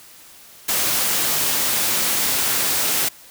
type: high-pass noise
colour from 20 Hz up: white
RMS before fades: -20 dBFS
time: 0.68-3.09 s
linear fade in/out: 10 ms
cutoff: 100 Hz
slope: 12 dB/octave
effects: white hiss -45 dBFS RMS until 3.3 s